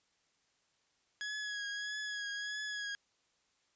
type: tone with vibrato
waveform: sawtooth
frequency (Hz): 1671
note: G#6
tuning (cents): +10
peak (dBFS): -34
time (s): 1.21-2.95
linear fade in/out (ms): 0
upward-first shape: triangle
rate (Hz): 1.6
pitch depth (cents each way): 37
effects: white hiss -75 dBFS RMS until 3.75 s + resampled to 16000 Hz